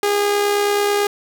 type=tone with amplitude modulation; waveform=sawtooth; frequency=408.8 Hz; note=G#4; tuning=27 cents flat; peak=-10 dBFS; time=0.03-1.07 s; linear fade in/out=2 ms; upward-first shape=sine; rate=69.1 Hz; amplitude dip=35%; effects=none